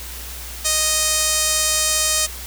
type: tone with band-pass filter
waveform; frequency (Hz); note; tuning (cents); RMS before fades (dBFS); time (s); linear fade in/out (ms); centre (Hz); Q
sawtooth; 622.3; D#5; 0; -19; 0.64-2.27; 20; 7700; 1.6
effects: added 60 Hz sine -34 dBFS peak until 2.46 s + white hiss -34 dBFS RMS until 2.46 s